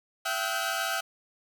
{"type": "tone cluster", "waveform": "sawtooth", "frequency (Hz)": [672, 772, 1285, 1447, 1552], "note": ["E5", "G5", "E6", "F#6", "G6"], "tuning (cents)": [33, -27, -45, -39, -18], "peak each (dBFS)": -31, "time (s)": [0.25, 1.01], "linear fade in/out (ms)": 10, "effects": []}